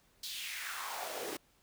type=noise with high-pass filter sweep; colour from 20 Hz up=pink; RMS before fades=-41 dBFS; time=0.23-1.37 s; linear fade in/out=5 ms; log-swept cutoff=4200 to 330 Hz; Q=2.9; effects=pink hiss -69 dBFS RMS until 1.62 s